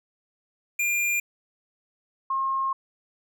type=tone pair in turn; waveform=square / sine; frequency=2400 / 1072.8 Hz; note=D7 / C6; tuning=+37 / +43 cents; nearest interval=octave + major second; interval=1394 cents; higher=first; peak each=-23 dBFS; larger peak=neither; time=0.79-1.2 / 2.3-2.73 s; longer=second; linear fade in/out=5 ms; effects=none